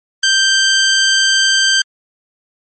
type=tone; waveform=15% pulse; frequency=1568 Hz; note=G6; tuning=in tune; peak=-3 dBFS; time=0.23-1.82 s; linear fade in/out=5 ms; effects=MP3 32 kbps